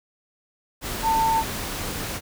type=tone in noise; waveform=sine; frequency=896 Hz; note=A5; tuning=31 cents sharp; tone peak=-18 dBFS; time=1.02-1.44 s; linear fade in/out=50 ms; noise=pink; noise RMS=-30 dBFS; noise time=0.81-2.21 s; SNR=+9 dB; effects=none